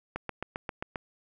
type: click train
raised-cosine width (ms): 0.5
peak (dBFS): -18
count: 7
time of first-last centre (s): 0.16-0.958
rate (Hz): 7.52
effects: none